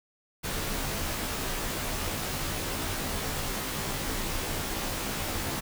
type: noise with comb filter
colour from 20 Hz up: pink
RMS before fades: -32 dBFS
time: 0.43-5.61 s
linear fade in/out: 20 ms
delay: 17 ms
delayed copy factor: -0.85
effects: none